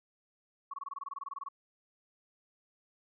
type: tone bursts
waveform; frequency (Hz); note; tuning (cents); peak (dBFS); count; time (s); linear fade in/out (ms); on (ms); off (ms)
sine; 1108.7; C#6; 0; -37; 16; 0.71-1.487; 5; 27; 23
effects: none